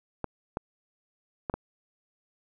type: clicks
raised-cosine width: 1 ms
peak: -16 dBFS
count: 4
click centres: 0.243 / 0.571 / 1.498 / 1.54 s
effects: none